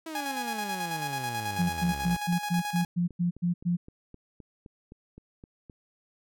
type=exponential sweep; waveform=sawtooth; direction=down; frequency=328.4 to 59.4 Hz; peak=-32 dBFS; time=0.06-2.17 s; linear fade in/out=5 ms
type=tone with tremolo; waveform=sawtooth; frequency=830.6 Hz; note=G#5; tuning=in tune; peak=-26 dBFS; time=0.15-2.85 s; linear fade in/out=2 ms; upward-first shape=square; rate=9.2 Hz; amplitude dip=45%
type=tone bursts; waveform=sine; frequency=174.6 Hz; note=F3; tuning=in tune; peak=-23 dBFS; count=10; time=1.58-3.77 s; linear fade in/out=20 ms; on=120 ms; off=110 ms
type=click train; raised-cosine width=3 ms; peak=-33 dBFS; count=14; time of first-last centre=2.33-5.698 s; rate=3.86 Hz
effects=none